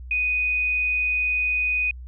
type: tone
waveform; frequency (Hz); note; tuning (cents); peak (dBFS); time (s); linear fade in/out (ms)
sine; 2489; D#7; 0; -20; 0.11-1.91; 2
effects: added 62 Hz sine -35 dBFS peak until 2.07 s